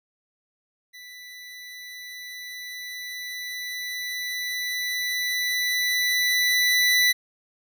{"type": "tone with level ramp", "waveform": "25% pulse", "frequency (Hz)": 1981, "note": "B6", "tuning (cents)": 5, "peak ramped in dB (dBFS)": [-38, -13], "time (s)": [0.93, 7.13], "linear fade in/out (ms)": 20, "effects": []}